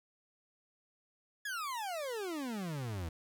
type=exponential sweep; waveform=40% pulse; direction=down; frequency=1720 to 78 Hz; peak=-36 dBFS; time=1.45-3.09 s; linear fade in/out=5 ms; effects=none